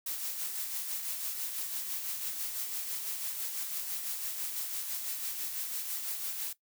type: noise with tremolo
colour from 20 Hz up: blue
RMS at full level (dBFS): -35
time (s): 0.06-6.53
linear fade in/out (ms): 5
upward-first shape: sine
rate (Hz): 6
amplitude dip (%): 40
effects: noise-tail reverb RT60 0.1 s tail -17 dB re dry